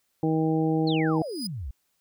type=harmonic tone; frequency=158.9 Hz; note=D#3; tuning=37 cents sharp; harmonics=1 / 2 / 3 / 4 / 5; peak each=-26 / -24 / -29 / -39 / -33 dBFS; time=0.23-1.22 s; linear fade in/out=2 ms
type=exponential sweep; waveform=sine; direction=down; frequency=4435 to 55 Hz; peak=-31 dBFS; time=0.87-1.71 s; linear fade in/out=5 ms
type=tone with exponential growth; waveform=35% pulse; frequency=4958 Hz; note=D#8; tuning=7 cents flat; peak=-28 dBFS; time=1.07-1.47 s; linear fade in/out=5 ms; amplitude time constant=85 ms
effects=white hiss -73 dBFS RMS until 2 s